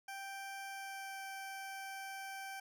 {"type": "tone with pitch glide", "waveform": "20% pulse", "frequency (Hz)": [784, 778.1], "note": ["G5", "G5"], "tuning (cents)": [0, -13], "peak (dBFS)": -39, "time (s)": [0.08, 2.6], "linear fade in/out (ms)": 5, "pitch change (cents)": -13, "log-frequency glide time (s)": [0.66, 1.22], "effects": []}